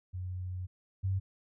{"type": "tone pair in turn", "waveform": "sine", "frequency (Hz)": [91.4, 95.71], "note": ["F#2", "G2"], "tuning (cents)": [-21, -41], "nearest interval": "minor second", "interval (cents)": 80, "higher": "second", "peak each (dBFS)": [-35, -28], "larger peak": "second", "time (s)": [[0.13, 0.67], [1.03, 1.2]], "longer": "first", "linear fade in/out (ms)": 20, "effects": []}